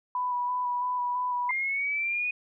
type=tone with vibrato; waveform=sine; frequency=987 Hz; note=B5; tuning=1 cent flat; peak=-26 dBFS; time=0.15-1.51 s; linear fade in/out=2 ms; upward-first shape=square; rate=3 Hz; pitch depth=14 cents each way
type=exponential sweep; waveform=sine; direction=up; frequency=2093 to 2489 Hz; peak=-26 dBFS; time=1.49-2.31 s; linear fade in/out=5 ms
effects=none